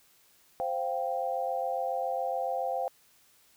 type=chord; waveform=sine; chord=C suspended fourth; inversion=none; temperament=just; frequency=523.3 / 697.7 / 784.9 Hz; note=C5 / F5 / G5; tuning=0 / -2 / +2 cents; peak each=-33 dBFS; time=0.6-2.88 s; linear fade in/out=0 ms; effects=white hiss -63 dBFS RMS until 3.56 s